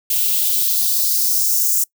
violet noise with high-pass filter sweep, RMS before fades -17 dBFS, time 0.1-1.84 s, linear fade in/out 5 ms, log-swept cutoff 2700 to 6800 Hz, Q 2.3, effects noise-tail reverb RT60 0.1 s tail -24 dB re dry

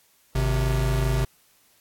square tone pair together, 51.71 / 130 Hz, G#1 / C3, -7 / -11 cents, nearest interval octave + major third, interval 1596 cents, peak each -24 dBFS, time 0.35-1.25 s, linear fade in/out 5 ms, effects white hiss -61 dBFS RMS until 1.8 s + AAC 64 kbps

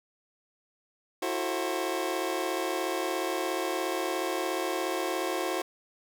25% pulse chord, F# half-diminished seventh, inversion third, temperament just, 333 / 370 / 444 / 532.8 Hz, E4 / F#4 / A4 / C5, +18 / 0 / +16 / +31 cents, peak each -30 / -29 / -35 / -31 dBFS, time 1.22-5.62 s, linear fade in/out 5 ms, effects none

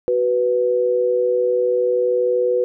sine tone pair together, 373.4 / 493.9 Hz, F#4 / B4, +16 / 0 cents, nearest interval perfect fourth, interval 484 cents, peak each -21 / -16 dBFS, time 0.08-2.64 s, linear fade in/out 0 ms, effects none

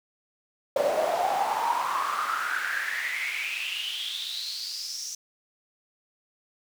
brown noise with high-pass filter sweep, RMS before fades -29 dBFS, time 0.76-5.15 s, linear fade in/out 5 ms, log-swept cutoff 560 to 6000 Hz, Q 8.4, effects none

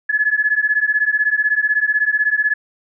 sine beating tone pair, 1700 / 1716 Hz, G#6 / A6, +40 / -44 cents, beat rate 16 Hz, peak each -17 dBFS, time 0.09-2.54 s, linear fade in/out 10 ms, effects none

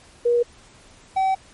sine / triangle tone pair in turn, 478.3 / 765.1 Hz, A#4 / G5, +44 / -42 cents, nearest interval minor sixth, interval 814 cents, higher second, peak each -15 dBFS, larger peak neither, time 0.25-0.43 / 1.16-1.35 s, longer second, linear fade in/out 10 ms, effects pink hiss -50 dBFS RMS until 1.53 s + MP3 48 kbps

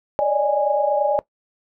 sine tone cluster, 562 / 585 / 614 / 826 Hz, C#5 / D5 / D#5 / G#5, +24 / -7 / -23 / -10 cents, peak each -26 / -20 / -23 / -21 dBFS, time 0.19-1.19 s, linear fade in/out 0 ms, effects noise-tail reverb RT60 0.1 s tail -19 dB re dry

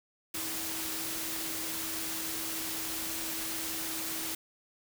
sine tone in noise, 323.2 Hz, E4, 34 cents flat, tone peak -44 dBFS, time 0.34-4.35 s, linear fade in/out 5 ms, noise white, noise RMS -36 dBFS, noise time 0.34-4.35 s, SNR -11 dB, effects none

